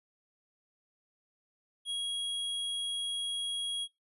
square tone, 3300 Hz, G#7, 12 cents flat, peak -33 dBFS, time 1.85-3.88 s, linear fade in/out 50 ms, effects noise-tail reverb RT60 0.2 s tail -24 dB re dry + resampled to 32000 Hz

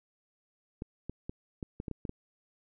clicks, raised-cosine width 3 ms, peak -24 dBFS, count 9, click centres 0.821 / 1.096 / 1.295 / 1.628 / 1.801 / 1.882 / 1.913 / 2.052 / 2.094 s, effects none

